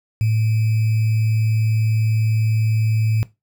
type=tone with sample-and-hold; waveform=sine; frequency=110 Hz; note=A2; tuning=in tune; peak=-15 dBFS; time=0.21-3.23 s; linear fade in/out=0 ms; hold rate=2450 Hz; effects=noise-tail reverb RT60 0.2 s tail -17 dB re dry